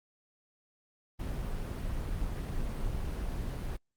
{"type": "noise", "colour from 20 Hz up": "brown", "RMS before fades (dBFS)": -34, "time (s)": [1.19, 3.77], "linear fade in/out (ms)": 10, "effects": ["Opus 24 kbps"]}